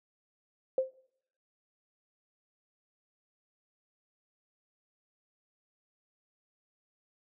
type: tone with exponential decay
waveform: sine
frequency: 523.3 Hz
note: C5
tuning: in tune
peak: -21 dBFS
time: 0.78-0.94 s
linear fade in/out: 2 ms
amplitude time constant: 33 ms
effects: noise-tail reverb RT60 0.7 s tail -24 dB re dry